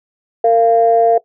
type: tone pair together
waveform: sine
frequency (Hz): 458.3 / 690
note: A#4 / F5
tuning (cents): -29 / -21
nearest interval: perfect fifth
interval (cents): 708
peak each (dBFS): -10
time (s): 0.44-1.18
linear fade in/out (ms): 5
effects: noise-tail reverb RT60 0.1 s tail -18 dB re dry + tanh soft clip ceiling 0 dBFS